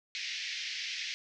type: band-pass noise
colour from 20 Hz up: pink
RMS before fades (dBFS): -38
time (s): 0.15-1.14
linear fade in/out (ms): 0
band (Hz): 1900 to 5800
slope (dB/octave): 48
effects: none